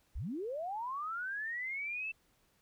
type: linear sweep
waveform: sine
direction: up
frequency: 30.87 to 2671 Hz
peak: -36 dBFS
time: 0.15-2.12 s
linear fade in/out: 10 ms
effects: pink hiss -72 dBFS RMS until 2.61 s